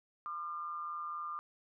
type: tone with amplitude modulation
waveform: sine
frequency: 1200 Hz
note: D6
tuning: 37 cents sharp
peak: -35 dBFS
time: 0.26-1.39 s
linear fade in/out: 0 ms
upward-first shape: sine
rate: 164 Hz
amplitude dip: 60%
effects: none